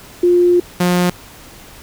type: tone pair in turn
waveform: sine / sawtooth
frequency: 352.9 / 178.14 Hz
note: F4 / F3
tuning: +18 / +35 cents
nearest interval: octave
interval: 1183 cents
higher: first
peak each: -8 dBFS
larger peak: neither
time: 0.23-0.6 / 0.8-1.1 s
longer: first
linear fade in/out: 5 ms
effects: pink hiss -39 dBFS RMS until 1.82 s